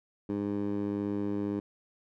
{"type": "tone with band-pass filter", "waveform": "15% pulse", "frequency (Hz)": 101.7, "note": "G#2", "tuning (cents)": -36, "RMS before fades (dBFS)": -32, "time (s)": [0.29, 1.6], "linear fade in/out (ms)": 5, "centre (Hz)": 310, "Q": 1.4, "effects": []}